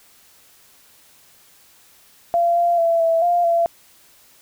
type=tone with pitch steps; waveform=sine; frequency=686 / 691 / 670 / 660 / 699 / 678 Hz; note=F5 / F5 / E5 / E5 / F5 / E5; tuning=-31 / -19 / +28 / +2 / +1 / +49 cents; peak=-14 dBFS; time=2.34-3.66 s; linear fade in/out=0 ms; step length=220 ms; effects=white hiss -52 dBFS RMS until 4.41 s